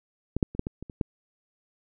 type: clicks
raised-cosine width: 3 ms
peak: -14 / -8 / -26 / -11 / -17 / -25 / -27 / -12 dBFS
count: 8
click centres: 0.366 / 0.428 / 0.55 / 0.594 / 0.669 / 0.826 / 0.898 / 1.012 s
effects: none